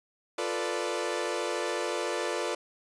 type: chord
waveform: sawtooth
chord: B half-diminished seventh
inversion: second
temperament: equal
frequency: 349.2 / 440 / 493.9 / 587.3 Hz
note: F4 / A4 / B4 / D5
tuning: 0 / 0 / 0 / 0 cents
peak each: -31 dBFS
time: 0.38-2.55 s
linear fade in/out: 5 ms
effects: resampled to 22050 Hz